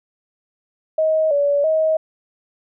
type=tone with pitch steps; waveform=sine; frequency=631 / 572 / 633 Hz; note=D#5 / D5 / D#5; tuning=+24 / -46 / +30 cents; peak=-14 dBFS; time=0.98-1.97 s; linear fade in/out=5 ms; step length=330 ms; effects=none